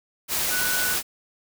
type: tone in noise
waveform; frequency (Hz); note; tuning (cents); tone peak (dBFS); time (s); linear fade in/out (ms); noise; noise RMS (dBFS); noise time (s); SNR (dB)
sine; 1483; F#6; +4; -26; 0.49-0.97; 50; white; -25; 0.28-1.03; -4
effects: none